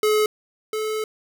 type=tone pair in turn; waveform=square; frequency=426.7 / 432.9 Hz; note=G#4 / A4; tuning=+47 / -28 cents; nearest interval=unison; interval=25 cents; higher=second; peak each=-17 / -24 dBFS; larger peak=first; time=0.03-0.26 / 0.73-1.04 s; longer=second; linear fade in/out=2 ms; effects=none